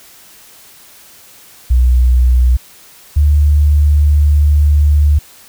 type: tone pair in turn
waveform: sine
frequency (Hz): 62 / 73.73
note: B1 / D2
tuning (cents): +7 / +7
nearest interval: minor third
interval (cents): 300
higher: second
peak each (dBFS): -6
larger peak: neither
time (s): 1.7-2.57 / 3.16-5.19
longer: second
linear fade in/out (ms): 10
effects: white hiss -41 dBFS RMS until 5.48 s